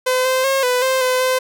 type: tone with pitch steps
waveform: sawtooth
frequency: 510 / 518 / 540 / 498.4 / 523 / 509 / 514 Hz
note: C5 / C5 / C#5 / B4 / C5 / C5 / C5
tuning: -44 / -17 / -45 / +16 / -1 / -48 / -31 cents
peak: -11 dBFS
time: 0.06-1.39 s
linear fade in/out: 10 ms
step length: 190 ms
effects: none